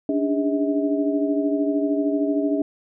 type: tone cluster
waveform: sine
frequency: 286.1 / 299.2 / 405.8 / 640 Hz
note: D4 / D4 / G#4 / D#5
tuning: -45 / +32 / -40 / +49 cents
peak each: -21 / -27 / -27 / -27 dBFS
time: 0.09-2.62 s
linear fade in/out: 2 ms
effects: none